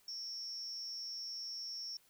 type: tone with amplitude modulation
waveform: sine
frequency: 5460 Hz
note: F8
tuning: 40 cents flat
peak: -38 dBFS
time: 0.08-1.97 s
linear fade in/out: 2 ms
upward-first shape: sine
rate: 290 Hz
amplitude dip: 65%
effects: white hiss -69 dBFS RMS until 2.09 s